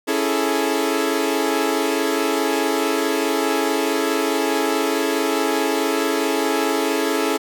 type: chord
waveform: sawtooth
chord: A major seventh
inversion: first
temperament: equal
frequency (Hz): 277.2 / 329.6 / 415.3 / 440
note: C#4 / E4 / G#4 / A4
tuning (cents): 0 / 0 / 0 / 0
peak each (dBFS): -20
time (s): 0.07-7.38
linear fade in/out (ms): 20
effects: none